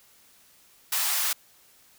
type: high-pass noise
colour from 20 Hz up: white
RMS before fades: -26 dBFS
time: 0.92-1.33 s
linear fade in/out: 5 ms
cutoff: 740 Hz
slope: 24 dB/octave
effects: white hiss -58 dBFS RMS until 1.98 s